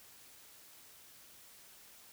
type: silence
effects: white hiss -58 dBFS RMS until 2.12 s